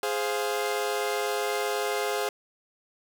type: chord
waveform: sawtooth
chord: F minor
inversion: first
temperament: equal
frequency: 415.3 / 523.3 / 698.5 Hz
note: Ab4 / C5 / F5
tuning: 0 / 0 / 0 cents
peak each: -25 / -28 / -29 dBFS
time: 0.03-2.29 s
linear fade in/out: 2 ms
effects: none